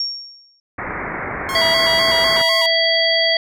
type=tone with exponential decay; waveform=sine; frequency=5530 Hz; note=F8; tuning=18 cents flat; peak=-17 dBFS; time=0-0.6 s; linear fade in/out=2 ms; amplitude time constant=130 ms
type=low-pass noise; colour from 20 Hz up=white; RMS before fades=-26 dBFS; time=0.78-2.42 s; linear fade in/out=5 ms; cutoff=2200 Hz; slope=96 dB/octave
type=tone with vibrato; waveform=sawtooth; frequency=1017 Hz; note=C6; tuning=50 cents flat; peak=-19 dBFS; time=1.49-2.66 s; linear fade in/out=0 ms; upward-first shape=square; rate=4 Hz; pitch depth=98 cents each way
type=harmonic tone; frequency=659.3 Hz; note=E5; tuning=in tune; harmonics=1 / 3 / 5 / 7; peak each=-19 / -19 / -19 / -19 dBFS; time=1.55-3.37 s; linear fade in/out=2 ms
effects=none